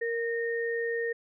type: tone pair together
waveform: sine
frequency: 465.6 / 1843 Hz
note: A#4 / A#6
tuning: -2 / -20 cents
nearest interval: 2 octaves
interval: 2382 cents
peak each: -29 / -33 dBFS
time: 0.01-1.13 s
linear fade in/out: 10 ms
effects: none